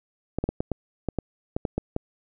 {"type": "clicks", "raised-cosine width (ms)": 2, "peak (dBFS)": -12, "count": 11, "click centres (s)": [0.386, 0.44, 0.49, 0.605, 0.717, 1.087, 1.187, 1.565, 1.652, 1.78, 1.964], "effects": []}